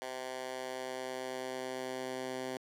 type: tone with high-pass filter sweep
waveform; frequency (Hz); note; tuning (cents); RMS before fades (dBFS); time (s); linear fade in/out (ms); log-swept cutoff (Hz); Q
10% pulse; 129.2; C3; -21; -40; 0.02-2.57; 0; 560 to 270; 1
effects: low-pass 11000 Hz 12 dB/octave + 11-bit